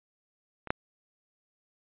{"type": "clicks", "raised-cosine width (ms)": 0.5, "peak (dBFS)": [-25, -10], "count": 2, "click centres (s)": [0.673, 0.705], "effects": ["resampled to 8000 Hz"]}